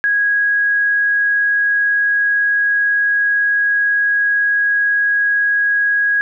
sine tone, 1653 Hz, G#6, 9 cents flat, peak -12 dBFS, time 0.04-6.21 s, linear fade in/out 0 ms, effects none

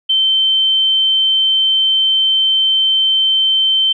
sine tone, 3100 Hz, G7, 20 cents flat, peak -10 dBFS, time 0.09-3.93 s, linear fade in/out 10 ms, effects none

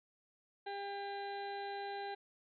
harmonic tone, 400.2 Hz, G4, 36 cents sharp, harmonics 1 / 2 / 4 / 5 / 6 / 7 / 8 / 9 / 10, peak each -45 / -42 / -50 / -57 / -59 / -63 / -62 / -65 / -54 dBFS, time 0.66-2.15 s, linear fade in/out 10 ms, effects none

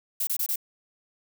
violet noise bursts, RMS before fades -27 dBFS, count 4, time 0.2-0.559 s, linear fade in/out 5 ms, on 71 ms, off 25 ms, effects none

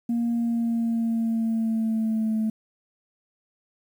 sine tone with pitch glide, 234.7 to 219 Hz, A#3 to A3, +12 to -8 cents, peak -20 dBFS, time 0.09-2.5 s, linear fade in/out 5 ms, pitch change -120 cents, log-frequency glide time 0.3-2.37 s, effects tanh soft clip ceiling -19 dBFS + 9-bit

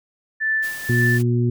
sine tone with tremolo, 1760 Hz, A6, in tune, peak -17 dBFS, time 0.4-1.19 s, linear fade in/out 20 ms, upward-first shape sine, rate 1.9 Hz, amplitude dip 80%
white noise, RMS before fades -36 dBFS, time 0.62-1.23 s, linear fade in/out 20 ms
harmonic tone, 120.3 Hz, B2, 45 cents flat, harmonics 1 / 2 / 3, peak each -17 / -23 / -25 dBFS, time 0.89-1.5 s, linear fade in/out 5 ms
effects none

